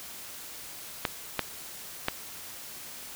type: clicks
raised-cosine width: 0.3 ms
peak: -9 dBFS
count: 3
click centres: 1.052 / 1.393 / 2.084 s
effects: white hiss -43 dBFS RMS until 3.15 s